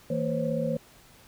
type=tone cluster; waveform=sine; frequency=161.1 / 228.7 / 509 / 545 Hz; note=E3 / A#3 / C5 / C#5; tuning=-39 / -33 / -48 / -29 cents; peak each=-31 dBFS; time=0.1-0.77 s; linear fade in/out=5 ms; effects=pink hiss -55 dBFS RMS until 1.27 s